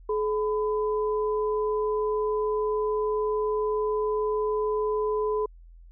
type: tone pair together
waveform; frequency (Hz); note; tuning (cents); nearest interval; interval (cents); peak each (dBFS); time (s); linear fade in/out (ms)
sine; 426.6 / 1004.7; G#4 / B5; +46 / +29; octave + minor third; 1483; -24 / -31; 0.09-5.46; 5
effects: added 42 Hz sine -46 dBFS peak until 5.91 s